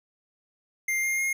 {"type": "tone with pitch steps", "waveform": "square", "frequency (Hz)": [2100, 2119, 2139], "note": ["C7", "C7", "C7"], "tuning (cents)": [6, 21, 38], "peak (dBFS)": -25, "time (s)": [0.88, 1.33], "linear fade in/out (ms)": 5, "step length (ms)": 150, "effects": []}